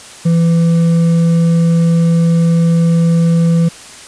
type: tone with hard clipping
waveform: triangle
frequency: 167.3 Hz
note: E3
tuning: 26 cents sharp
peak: -9 dBFS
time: 0.25-3.69 s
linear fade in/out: 10 ms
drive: 8 dB
effects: white hiss -34 dBFS RMS until 4.07 s + resampled to 22050 Hz